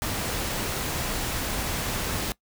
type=noise; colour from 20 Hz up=pink; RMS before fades=-29 dBFS; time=0.02-2.32 s; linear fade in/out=0 ms; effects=noise-tail reverb RT60 0.1 s tail -21 dB re dry